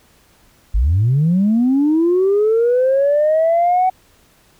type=linear sweep; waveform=sine; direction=up; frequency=45 to 754 Hz; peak=-10 dBFS; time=0.74-3.9 s; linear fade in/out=10 ms; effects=tanh soft clip ceiling -8 dBFS + pink hiss -53 dBFS RMS until 4.59 s